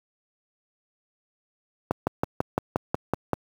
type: slowing click train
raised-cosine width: 1 ms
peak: -8 dBFS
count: 9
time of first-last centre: 1.91-3.333 s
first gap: 160 ms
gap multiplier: 1.03
effects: high-pass 80 Hz 12 dB/octave + 7-bit